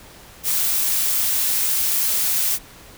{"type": "noise", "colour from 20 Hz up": "blue", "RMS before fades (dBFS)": -20, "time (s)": [0.43, 2.59], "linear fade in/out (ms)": 50, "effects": ["pink hiss -44 dBFS RMS until 2.97 s"]}